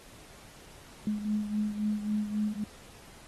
sine beating tone pair, 210.2 / 213.9 Hz, G#3 / A3, +21 / -49 cents, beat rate 3.7 Hz, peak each -29 / -35 dBFS, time 1.07-2.64 s, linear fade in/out 2 ms, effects pink hiss -53 dBFS RMS until 3.27 s + AAC 32 kbps

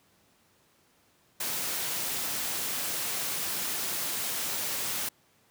white noise, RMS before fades -32 dBFS, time 1.4-5.09 s, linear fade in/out 5 ms, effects pink hiss -65 dBFS RMS until 5.5 s + high-pass 100 Hz 12 dB/octave

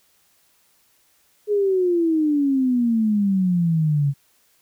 sine exponential sweep, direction down, 422.9 to 137.7 Hz, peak -16 dBFS, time 1.47-4.14 s, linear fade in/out 50 ms, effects white hiss -61 dBFS RMS until 4.61 s

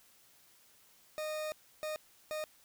40% pulse tone bursts at uneven times, 616 Hz, D#5, 17 cents flat, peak -35 dBFS, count 3, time 1.18-1.52 / 1.83-1.96 / 2.31-2.44 s, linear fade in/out 0 ms, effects white hiss -64 dBFS RMS until 2.64 s

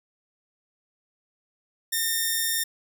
5% pulse tone, 1821 Hz, A#6, 41 cents flat, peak -13 dBFS, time 1.92-2.64 s, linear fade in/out 10 ms, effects none

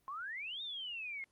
sine exponential two-way sweep, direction up then down, 1046.5 to 3729 to 2111 Hz, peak -40 dBFS, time 0.08-1.24 s, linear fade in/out 0 ms, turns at 0.62 s, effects pink hiss -75 dBFS RMS until 1.31 s + Opus 24 kbps

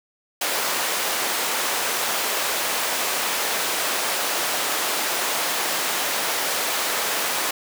pink high-pass noise, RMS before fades -24 dBFS, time 0.41-7.51 s, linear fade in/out 5 ms, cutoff 560 Hz, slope 12 dB/octave, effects none

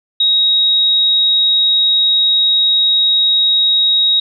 sine tone, 3790 Hz, A#7, 28 cents sharp, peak -9 dBFS, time 0.2-4.2 s, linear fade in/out 5 ms, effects none

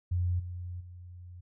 sine tone with level steps, 88.9 Hz, F2, 31 cents sharp, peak -26 / -36 / -44 dBFS, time 0.11-1.41 s, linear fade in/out 10 ms, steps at 0.39 / 0.8 s, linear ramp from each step 10 ms, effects none

